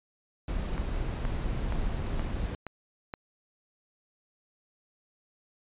brown noise, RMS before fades -31 dBFS, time 0.48-2.55 s, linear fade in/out 2 ms
click train, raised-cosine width 0.5 ms, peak -22 dBFS, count 6, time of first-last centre 0.78-3.138 s, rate 2.12 Hz
effects resampled to 8000 Hz

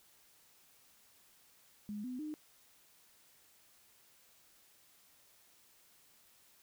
sine tone with pitch steps, 208.2 / 251.9 / 304.8 Hz, G#3 / B3 / D#4, +5 / +34 / -36 cents, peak -39 dBFS, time 1.89-2.34 s, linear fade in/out 0 ms, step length 150 ms, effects white hiss -66 dBFS RMS until 6.62 s

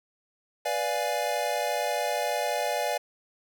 square chord, B diminished seventh, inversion none, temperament equal with one note detuned, 492.5 / 587.3 / 698.5 / 830.6 Hz, B4 / D5 / F5 / Ab5, -5 / 0 / 0 / 0 cents, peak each -35 / -31 / -32 / -33 dBFS, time 0.65-2.98 s, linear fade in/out 10 ms, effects none

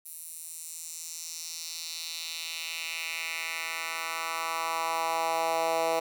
10% pulse tone with high-pass filter sweep, 164.1 Hz, E3, 8 cents flat, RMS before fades -33 dBFS, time 0.05-6 s, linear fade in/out 10 ms, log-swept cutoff 11000 to 570 Hz, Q 2, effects none

